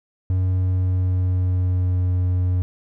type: tone with pitch glide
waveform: triangle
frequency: 92.5 to 90.65 Hz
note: F#2 to F#2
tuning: 0 to -35 cents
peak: -15 dBFS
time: 0.3-2.62 s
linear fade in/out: 0 ms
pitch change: -35 cents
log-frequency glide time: 0.43-2.14 s
effects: none